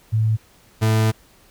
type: tone pair in turn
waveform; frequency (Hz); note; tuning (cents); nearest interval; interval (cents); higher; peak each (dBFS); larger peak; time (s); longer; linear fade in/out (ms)
sine / 40% pulse; 110 / 110; A2 / A2; 0 / 0; unison; 0; neither; -15 / -14; second; 0.12-0.37 / 0.81-1.12; second; 20
effects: pink hiss -53 dBFS RMS until 1.5 s